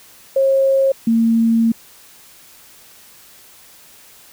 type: tone pair in turn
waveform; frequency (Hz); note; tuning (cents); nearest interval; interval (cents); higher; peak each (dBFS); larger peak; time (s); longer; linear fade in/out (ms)
sine; 540 / 228.1; C#5 / A#3; -45 / -37; octave + minor third; 1492; first; -11; neither; 0.36-0.92 / 1.07-1.72; second; 5
effects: white hiss -45 dBFS RMS until 4.32 s